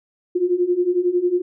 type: beating tone pair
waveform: sine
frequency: 349.2 / 360.2 Hz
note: F4 / F#4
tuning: 0 / -46 cents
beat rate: 11 Hz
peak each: -21 / -18 dBFS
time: 0.35-1.42 s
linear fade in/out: 10 ms
effects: none